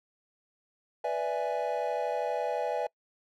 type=chord; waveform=triangle; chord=E dominant seventh; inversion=second; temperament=equal; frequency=493.9 / 587.3 / 659.3 / 830.6 Hz; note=B4 / D5 / E5 / G#5; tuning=0 / 0 / 0 / 0 cents; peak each=-32 dBFS; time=1.04-2.87 s; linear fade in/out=5 ms; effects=noise-tail reverb RT60 0.1 s tail -25 dB re dry